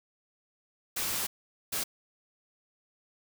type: noise bursts at uneven times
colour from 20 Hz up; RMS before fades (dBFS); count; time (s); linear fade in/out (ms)
white; -32; 2; 0.96-1.27 / 1.72-1.84; 10
effects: none